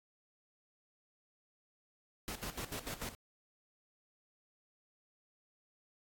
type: noise with tremolo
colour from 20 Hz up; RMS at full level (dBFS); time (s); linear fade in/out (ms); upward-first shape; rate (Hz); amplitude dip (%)
pink; -41; 2.28-3.15; 0; square; 6.8; 75
effects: AAC 64 kbps